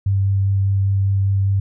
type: tone with vibrato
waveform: sine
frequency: 98 Hz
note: G2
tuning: in tune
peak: -14 dBFS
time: 0.06-1.6 s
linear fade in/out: 5 ms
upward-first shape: sine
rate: 5 Hz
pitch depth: 9 cents each way
effects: none